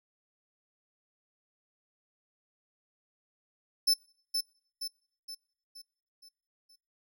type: tone with echo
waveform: 40% pulse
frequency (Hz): 5274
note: E8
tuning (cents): 0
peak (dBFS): -21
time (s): 3.87-3.94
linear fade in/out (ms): 10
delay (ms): 470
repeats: 6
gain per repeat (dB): -6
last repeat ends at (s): 6.76
effects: noise-tail reverb RT60 0.6 s tail -26 dB re dry